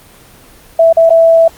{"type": "tone with dropouts", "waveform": "sine", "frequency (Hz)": 659.3, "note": "E5", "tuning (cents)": 0, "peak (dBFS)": -3, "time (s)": [0.79, 1.48], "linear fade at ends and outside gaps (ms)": 5, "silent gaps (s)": [[0.928, 0.969], [1.095, 1.103]], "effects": ["pink hiss -40 dBFS RMS until 1.57 s", "Opus 24 kbps"]}